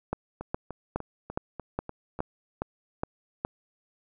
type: two click trains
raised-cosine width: 1 ms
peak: -22 / -14 dBFS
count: 7 / 9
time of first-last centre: 0.41-2.19 / 0.13-3.45 s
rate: 3.37 / 2.41 Hz
effects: none